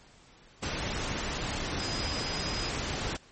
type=tone in noise; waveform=sine; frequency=4978 Hz; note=D#8; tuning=in tune; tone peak=-36 dBFS; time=1.79-2.7 s; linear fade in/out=10 ms; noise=pink; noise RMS=-33 dBFS; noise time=0.62-3.17 s; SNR=-6 dB; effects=pink hiss -57 dBFS RMS until 3.31 s + MP3 32 kbps